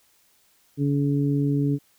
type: harmonic tone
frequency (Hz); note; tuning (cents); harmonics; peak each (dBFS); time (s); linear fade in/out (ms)
142.1; C#3; +43; 1 / 2 / 3; -22 / -23 / -32; 0.77-1.79; 50
effects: white hiss -62 dBFS RMS until 1.98 s